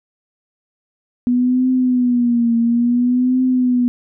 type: tone with vibrato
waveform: sine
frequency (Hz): 244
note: B3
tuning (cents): -21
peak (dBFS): -12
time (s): 1.27-3.88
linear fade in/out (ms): 0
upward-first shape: triangle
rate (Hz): 0.58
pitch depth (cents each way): 95
effects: none